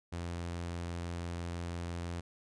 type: tone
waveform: sawtooth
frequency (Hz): 86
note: F2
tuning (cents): -26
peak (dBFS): -33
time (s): 0.12-2.21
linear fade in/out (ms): 10
effects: resampled to 22050 Hz